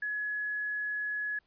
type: tone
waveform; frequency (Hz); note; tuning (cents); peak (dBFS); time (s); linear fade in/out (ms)
sine; 1691; G#6; +31; -31; 0.02-1.39; 5
effects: pink hiss -73 dBFS RMS until 1.46 s + resampled to 11025 Hz